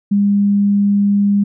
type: tone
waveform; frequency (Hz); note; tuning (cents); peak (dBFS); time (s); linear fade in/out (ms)
sine; 202.1; G#3; -47; -10; 0.11-1.44; 10
effects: none